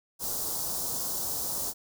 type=band-stop noise; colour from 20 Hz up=white; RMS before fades=-32 dBFS; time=0.19-1.74 s; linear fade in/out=50 ms; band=1100 to 4700 Hz; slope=24 dB/octave; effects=none